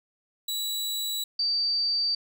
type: tone pair in turn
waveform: sawtooth / sine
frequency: 3919 / 4634 Hz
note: B7 / D8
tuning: -14 / -24 cents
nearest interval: minor third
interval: 290 cents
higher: second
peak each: -25 / -23 dBFS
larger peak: second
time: 0.48-1.24 / 1.39-2.15 s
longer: neither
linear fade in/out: 5 ms
effects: none